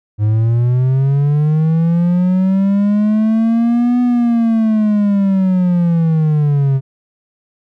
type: linear two-way sweep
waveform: triangle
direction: up then down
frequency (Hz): 103.83 to 246.9 to 132.5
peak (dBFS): -8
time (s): 0.18-6.81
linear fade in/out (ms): 50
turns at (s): 4.01
effects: none